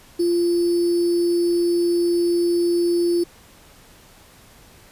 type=tone with sample-and-hold; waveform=sine; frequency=345.8 Hz; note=F4; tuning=17 cents flat; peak=-16 dBFS; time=0.19-3.24 s; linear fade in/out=10 ms; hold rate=4900 Hz; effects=pink hiss -49 dBFS RMS until 4.91 s + resampled to 32000 Hz